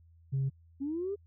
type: tone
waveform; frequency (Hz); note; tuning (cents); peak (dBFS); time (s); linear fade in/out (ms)
sine; 135.1; C#3; -44; -26; 0.32-0.5; 20
type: linear sweep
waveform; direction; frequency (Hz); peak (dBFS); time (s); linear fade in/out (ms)
sine; up; 265.8 to 415.3; -31; 0.8-1.16; 20
effects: tanh soft clip ceiling -25 dBFS + added 83 Hz sine -57 dBFS peak until 1.26 s